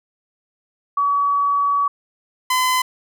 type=tone pair in turn; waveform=sine / sawtooth; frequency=1136 / 1018.5 Hz; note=C#6 / C6; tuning=+42 / -47 cents; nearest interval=major second; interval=189 cents; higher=first; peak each=-15 / -12 dBFS; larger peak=second; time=0.97-1.88 / 2.5-2.82 s; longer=first; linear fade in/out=5 ms; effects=none